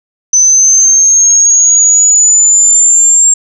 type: linear sweep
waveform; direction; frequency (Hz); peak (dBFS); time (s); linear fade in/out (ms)
sine; up; 6070 to 7459; -3; 0.33-3.34; 5
effects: none